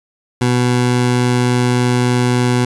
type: tone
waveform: 20% pulse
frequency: 123.47 Hz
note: B2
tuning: in tune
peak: -7 dBFS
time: 0.41-2.65 s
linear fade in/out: 5 ms
effects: resampled to 24000 Hz